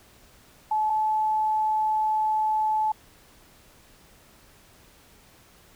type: tone pair in turn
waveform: sine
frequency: 861 / 864.3 Hz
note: A5 / A5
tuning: -38 / -31 cents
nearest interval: unison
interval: 7 cents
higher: second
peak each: -21 dBFS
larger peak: neither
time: 0.71-0.9 / 0.9-2.92 s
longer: second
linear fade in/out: 5 ms
effects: pink hiss -55 dBFS RMS until 5.75 s